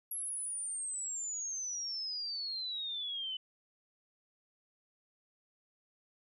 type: exponential sweep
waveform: sine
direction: down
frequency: 11350 to 3000 Hz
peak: -36 dBFS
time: 0.11-3.37 s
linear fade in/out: 5 ms
effects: none